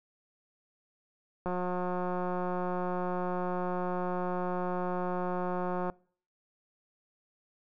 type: click train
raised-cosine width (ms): 1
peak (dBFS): -20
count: 800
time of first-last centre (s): 1.46-5.899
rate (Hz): 180
effects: noise-tail reverb RT60 0.5 s tail -25 dB re dry